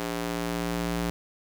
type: tone with high-pass filter sweep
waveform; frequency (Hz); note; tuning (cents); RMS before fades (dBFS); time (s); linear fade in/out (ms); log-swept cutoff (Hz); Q
square; 58; A#1; -8; -30; 0-1.1; 0; 280 to 130; 0.85
effects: 8-bit